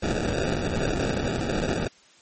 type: noise with sample-and-hold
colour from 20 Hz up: blue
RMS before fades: -26 dBFS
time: 0.02-1.88 s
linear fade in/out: 10 ms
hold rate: 1050 Hz
effects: white hiss -55 dBFS RMS until 2.21 s + MP3 32 kbps